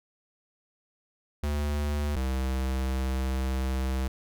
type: tone pair in turn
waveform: square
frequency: 73.42 / 65.41 Hz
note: D2 / C2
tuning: 0 / 0 cents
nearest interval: major second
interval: 200 cents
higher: first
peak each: -27 dBFS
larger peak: neither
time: 1.43-2.16 / 2.16-4.08 s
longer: second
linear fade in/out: 5 ms
effects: none